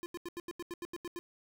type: tone bursts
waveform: square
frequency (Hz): 347.4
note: F4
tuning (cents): -9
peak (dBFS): -39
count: 11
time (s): 0.03-1.19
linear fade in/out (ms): 0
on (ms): 30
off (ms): 83
effects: none